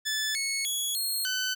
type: tone with pitch steps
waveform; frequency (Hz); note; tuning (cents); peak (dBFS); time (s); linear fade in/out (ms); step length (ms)
15% pulse; 1740 / 2197 / 3358 / 4262 / 1512; A6 / C#7 / G#7 / C8 / F#6; -20 / -16 / +18 / +31 / +37; -21; 0.05-1.55; 20; 300
effects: none